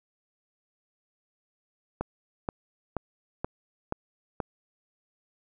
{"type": "click train", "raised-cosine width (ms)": 1, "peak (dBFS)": -15, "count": 6, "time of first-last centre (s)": [2.01, 4.402], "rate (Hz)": 2.09, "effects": []}